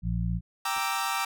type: harmonic tone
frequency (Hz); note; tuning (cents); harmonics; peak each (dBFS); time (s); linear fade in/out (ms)
57.5; A#1; -23; 1 / 2 / 3; -29 / -31 / -30; 0.02-0.41; 50
type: chord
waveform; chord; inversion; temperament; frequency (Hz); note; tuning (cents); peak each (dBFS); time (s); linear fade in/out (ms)
sawtooth; E half-diminished seventh; first; equal; 784 / 932.3 / 1174.7 / 1318.5; G5 / Bb5 / D6 / E6; 0 / 0 / 0 / 0; -29; 0.65-1.25; 5
type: clicks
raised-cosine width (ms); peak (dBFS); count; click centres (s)
2; -38; 2; 0.766 / 0.78
effects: none